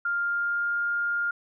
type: tone with pitch glide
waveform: sine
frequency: 1400 to 1408.9 Hz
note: F6 to F6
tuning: +4 to +15 cents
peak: -24 dBFS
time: 0.05-1.31 s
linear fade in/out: 5 ms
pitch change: +11 cents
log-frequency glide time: 0.19-0.8 s
effects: none